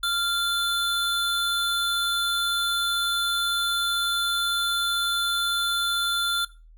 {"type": "tone pair together", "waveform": "square", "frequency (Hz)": [1389, 3504], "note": ["F6", "A7"], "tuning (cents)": [-10, -8], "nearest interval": "octave + major third", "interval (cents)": 1602, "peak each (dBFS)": -26, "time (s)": [0.03, 6.45], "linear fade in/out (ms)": 5, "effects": ["noise-tail reverb RT60 0.3 s tail -18 dB re dry", "added 40 Hz sine -47 dBFS peak until 6.77 s"]}